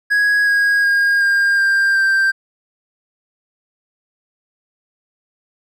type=tone with pitch steps; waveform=triangle; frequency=1661.2 / 1643.1 / 1625.1 / 1607.4 / 1589.9 / 1572.5 Hz; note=G#6 / G#6 / G#6 / G6 / G6 / G6; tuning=0 / -19 / -38 / +43 / +24 / +5 cents; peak=-10 dBFS; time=0.1-2.32 s; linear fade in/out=20 ms; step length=370 ms; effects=none